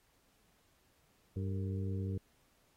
harmonic tone with a mistuned harmonic, 97.2 Hz, G2, 14 cents flat, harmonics 1 / 2 / 3 / 4 / 5, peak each -35 / -42 / -47 / -48 / -49 dBFS, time 1.36-2.18 s, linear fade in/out 5 ms, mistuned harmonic 5, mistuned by -82 cents, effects pink hiss -72 dBFS RMS until 2.76 s + AAC 48 kbps

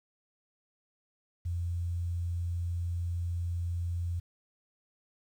sine tone with quantisation, 86.5 Hz, F2, 16 cents flat, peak -30 dBFS, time 1.45-4.2 s, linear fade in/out 10 ms, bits 10, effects none

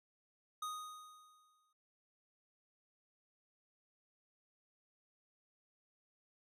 square tone with exponential decay, 1244 Hz, D#6, 1 cent flat, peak -39 dBFS, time 0.62-1.73 s, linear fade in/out 5 ms, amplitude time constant 240 ms, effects resampled to 32000 Hz

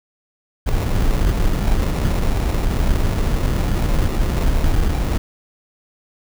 brown noise with sample-and-hold, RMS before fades -17 dBFS, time 0.66-5.18 s, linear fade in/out 10 ms, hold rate 1575 Hz, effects none

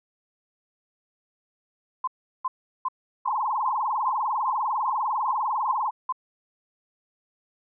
sine tone bursts, 1033 Hz, C6, 22 cents flat, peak -23 dBFS, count 11, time 2.04-6.125 s, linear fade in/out 5 ms, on 35 ms, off 370 ms
sine tone with vibrato, 952 Hz, A#5, 36 cents sharp, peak -23 dBFS, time 3.25-5.91 s, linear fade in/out 20 ms, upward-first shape sine, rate 20 Hz, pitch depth 240 cents each way
effects none

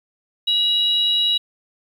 sine tone pair together, 2898 / 3868 Hz, F#7 / B7, -37 / -37 cents, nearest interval perfect fourth, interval 500 cents, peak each -21 / -16 dBFS, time 0.47-1.38 s, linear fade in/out 10 ms, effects tanh soft clip ceiling -8 dBFS + 8-bit

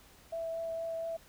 sine tone with vibrato, 659.3 Hz, E5, in tune, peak -34 dBFS, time 0.32-1.17 s, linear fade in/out 10 ms, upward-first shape triangle, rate 4.3 Hz, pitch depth 12 cents each way, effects pink hiss -59 dBFS RMS until 1.28 s

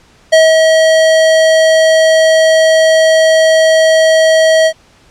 square tone with ADSR envelope, 640 Hz, D#5, 49 cents sharp, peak -3 dBFS, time 0.32-4.73 s, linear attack 13 ms, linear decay 200 ms, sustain -3 dB, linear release 68 ms, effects pink hiss -46 dBFS RMS until 5.1 s + low-pass 7000 Hz 12 dB/octave

